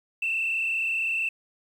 sine tone with frequency modulation, 2670 Hz, E7, 22 cents sharp, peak -23 dBFS, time 0.22-1.29 s, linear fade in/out 5 ms, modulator 35.2 Hz, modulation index 1.8, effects tanh soft clip ceiling -20 dBFS + 9-bit

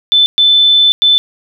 sine tone bursts at uneven times, 3520 Hz, A7, in tune, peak -5 dBFS, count 3, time 0.12-0.26 / 0.38-0.92 / 1.02-1.18 s, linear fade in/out 0 ms, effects none

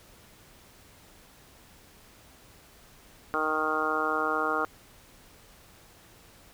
harmonic tone, 155.56 Hz, D#3, in tune, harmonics 2 / 3 / 4 / 5 / 6 / 7 / 8 / 9, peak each -36 / -33 / -37 / -34 / -40 / -33 / -31 / -31 dBFS, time 3.34-4.65 s, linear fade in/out 0 ms, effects pink hiss -55 dBFS RMS until 6.53 s

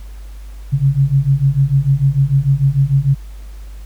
sine beating tone pair, 134.1 / 140.8 Hz, C3 / C#3, +43 / +27 cents, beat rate 6.7 Hz, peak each -14 / -13 dBFS, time 0.72-3.15 s, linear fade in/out 20 ms, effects added 50 Hz sine -29 dBFS peak until 3.85 s + pink hiss -48 dBFS RMS until 3.85 s

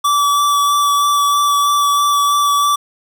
square tone with vibrato, 1154 Hz, D6, 31 cents flat, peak -12 dBFS, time 0.04-2.76 s, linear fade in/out 10 ms, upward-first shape sine, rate 3.1 Hz, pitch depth 12 cents each way, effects none

